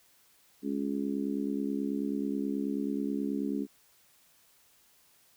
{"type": "harmonic tone", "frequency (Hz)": 69.3, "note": "C#2", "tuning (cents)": 0, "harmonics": [3, 4, 5, 6], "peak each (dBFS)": [-34, -32, -39, -40], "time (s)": [0.62, 3.67], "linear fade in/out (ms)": 50, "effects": ["white hiss -64 dBFS RMS until 5.36 s"]}